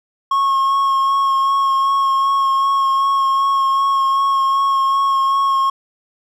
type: tone with vibrato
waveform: triangle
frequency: 1089 Hz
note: C#6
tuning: 31 cents flat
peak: -11 dBFS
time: 0.31-5.7 s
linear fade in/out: 5 ms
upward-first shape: sine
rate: 2.6 Hz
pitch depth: 16 cents each way
effects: none